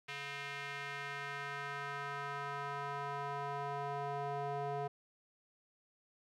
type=tone with band-pass filter sweep; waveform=square; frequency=141.6 Hz; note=C#3; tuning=37 cents sharp; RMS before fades=-41 dBFS; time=0.08-4.88 s; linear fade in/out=10 ms; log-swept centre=2400 to 650 Hz; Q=1.8; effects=none